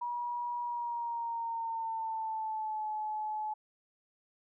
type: tone with pitch glide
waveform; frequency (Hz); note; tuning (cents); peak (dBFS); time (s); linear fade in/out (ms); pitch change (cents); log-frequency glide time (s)
sine; 962 to 857; B5 to A5; -46 to -46; -33; 0.01-3.54; 10; -200; 0.62-2.87
effects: none